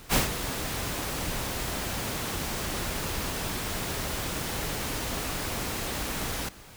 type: noise with ADSR envelope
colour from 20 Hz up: pink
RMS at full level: -21 dBFS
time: 0.09-6.49 s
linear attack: 49 ms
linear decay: 140 ms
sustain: -11 dB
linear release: 6 ms
effects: pink hiss -49 dBFS RMS until 6.76 s